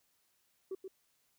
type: tone with echo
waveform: sine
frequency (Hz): 381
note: G4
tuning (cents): -49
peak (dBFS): -35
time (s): 0.71-0.75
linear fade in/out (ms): 5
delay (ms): 130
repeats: 1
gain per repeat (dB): -6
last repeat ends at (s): 0.88
effects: tanh soft clip ceiling -34 dBFS + white hiss -75 dBFS RMS until 1.38 s